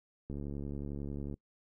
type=click train; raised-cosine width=3 ms; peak=-28 dBFS; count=75; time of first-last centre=0.3-1.341 s; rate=71.1 Hz; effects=noise-tail reverb RT60 0.1 s tail -25 dB re dry